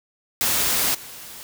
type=noise with level steps; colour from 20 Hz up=white; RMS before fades=-21 / -39 dBFS; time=0.41-1.43 s; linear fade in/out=0 ms; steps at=0.94 s; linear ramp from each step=10 ms; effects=none